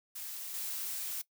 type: noise with level steps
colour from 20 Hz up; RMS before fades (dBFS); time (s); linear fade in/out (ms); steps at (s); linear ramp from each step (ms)
blue; -42 / -38; 0.15-1.22; 10; 0.54; 2
effects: noise-tail reverb RT60 0.1 s tail -19 dB re dry